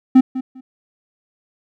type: tone with echo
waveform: triangle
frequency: 259.3 Hz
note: C4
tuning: 15 cents flat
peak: -3 dBFS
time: 0.15-0.21 s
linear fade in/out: 10 ms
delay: 200 ms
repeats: 2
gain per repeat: -15 dB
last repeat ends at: 0.61 s
effects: none